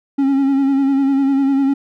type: tone with vibrato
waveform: triangle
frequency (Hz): 273.5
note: C#4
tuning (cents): -23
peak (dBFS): -10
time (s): 0.18-1.74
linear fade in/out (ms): 10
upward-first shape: sine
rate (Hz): 10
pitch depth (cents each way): 39
effects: none